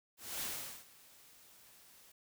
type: noise with ADSR envelope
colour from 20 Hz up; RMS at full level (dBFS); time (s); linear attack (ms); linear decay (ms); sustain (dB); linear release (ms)
white; -39; 0.17-2.12; 240; 430; -22; 6
effects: none